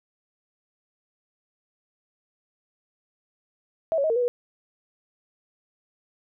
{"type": "tone with pitch steps", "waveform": "sine", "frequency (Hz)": [649, 557, 631, 457.7, 492.3, 484.5], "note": ["E5", "C#5", "D#5", "A#4", "B4", "B4"], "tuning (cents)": [-27, 8, 24, -32, -6, -33], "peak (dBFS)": -20, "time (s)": [3.92, 4.28], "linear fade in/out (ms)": 0, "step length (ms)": 60, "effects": []}